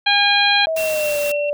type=harmonic tone; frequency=812 Hz; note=G#5; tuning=39 cents flat; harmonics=1 / 2 / 3 / 4 / 5; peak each=-19 / -19 / -19 / -19 / -19 dBFS; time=0.06-0.66 s; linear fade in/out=10 ms
type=tone with pitch glide; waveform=sine; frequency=644 to 583.8 Hz; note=E5 to D5; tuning=-41 to -10 cents; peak=-18 dBFS; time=0.67-1.53 s; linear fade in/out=0 ms; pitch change=-169 cents; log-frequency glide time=0.78-1.18 s
type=noise; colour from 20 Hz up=white; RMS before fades=-29 dBFS; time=0.76-1.32 s; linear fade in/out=5 ms
type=tone with tremolo; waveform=sine; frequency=2720 Hz; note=F7; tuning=46 cents flat; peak=-24 dBFS; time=0.77-1.5 s; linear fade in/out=5 ms; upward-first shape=square; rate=4.2 Hz; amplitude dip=25%
effects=none